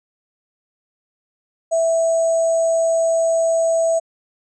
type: tone with sample-and-hold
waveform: sine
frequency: 659.3 Hz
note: E5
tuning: in tune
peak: -14 dBFS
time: 1.71-4 s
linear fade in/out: 20 ms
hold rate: 7350 Hz
effects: resampled to 24000 Hz